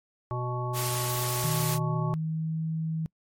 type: harmonic tone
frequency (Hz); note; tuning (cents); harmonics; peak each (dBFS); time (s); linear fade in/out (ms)
123.47; B2; 0; 1 / 3 / 5 / 7 / 9; -30 / -37 / -39 / -38 / -36; 0.31-2.14; 0
type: noise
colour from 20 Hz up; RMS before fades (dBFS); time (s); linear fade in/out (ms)
white; -32; 0.73-1.79; 50
type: tone with pitch glide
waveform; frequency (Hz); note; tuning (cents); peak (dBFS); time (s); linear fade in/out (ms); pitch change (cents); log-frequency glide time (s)
sine; 156.5 to 160.34; D#3 to E3; +10 to -48; -27; 1.44-3.06; 0; +42; 1.64-2.64
effects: noise-tail reverb RT60 0.1 s tail -25 dB re dry + MP3 64 kbps